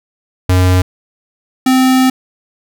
square tone pair in turn, 91.6 / 259.1 Hz, F#2 / C4, -17 / -17 cents, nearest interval octave + tritone, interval 1800 cents, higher second, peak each -8 dBFS, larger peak neither, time 0.49-0.82 / 1.66-2.1 s, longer second, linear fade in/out 5 ms, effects none

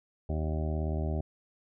harmonic tone, 77.78 Hz, D#2, in tune, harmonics 1 / 2 / 3 / 4 / 5 / 7 / 8 / 9 / 10, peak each -30 / -36 / -40 / -42 / -41 / -46 / -42 / -47 / -50 dBFS, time 0.29-1.21 s, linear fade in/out 5 ms, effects none

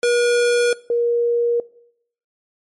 square / sine tone pair in turn, 480.6 / 473.4 Hz, B4 / A#4, -47 / +27 cents, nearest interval unison, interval 26 cents, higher first, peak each -15 dBFS, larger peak neither, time 0.03-0.73 / 0.9-1.6 s, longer neither, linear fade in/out 2 ms, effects noise-tail reverb RT60 0.7 s tail -21 dB re dry + MP3 48 kbps

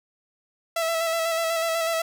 sawtooth tone with vibrato, 659.3 Hz, E5, in tune, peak -19 dBFS, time 0.76-2.02 s, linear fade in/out 5 ms, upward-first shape square, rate 8.1 Hz, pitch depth 23 cents each way, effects none

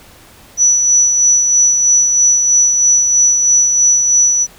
sine tone with tremolo, 5920 Hz, F#8, in tune, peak -6 dBFS, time 0.57-4.47 s, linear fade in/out 50 ms, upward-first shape sine, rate 3.1 Hz, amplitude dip 40%, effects pink hiss -42 dBFS RMS until 4.58 s

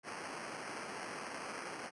violet noise with sample-and-hold, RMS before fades -44 dBFS, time 0.03-1.91 s, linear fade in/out 50 ms, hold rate 3675 Hz, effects high-pass 200 Hz 12 dB/octave + resampled to 24000 Hz

